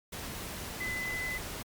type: tone in noise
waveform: sine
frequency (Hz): 2016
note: B6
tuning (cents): +35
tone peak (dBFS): -33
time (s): 0.8-1.38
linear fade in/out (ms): 10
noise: pink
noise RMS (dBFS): -40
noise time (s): 0.12-1.63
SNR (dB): +4
effects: MP3 96 kbps